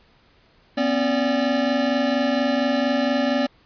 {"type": "tone cluster", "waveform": "square", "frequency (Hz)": [245.4, 269.7, 579], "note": ["B3", "C#4", "D5"], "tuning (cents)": [-11, -47, -25], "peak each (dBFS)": -24, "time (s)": [0.77, 3.47], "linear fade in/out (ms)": 10, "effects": ["pink hiss -57 dBFS RMS until 3.65 s", "resampled to 11025 Hz"]}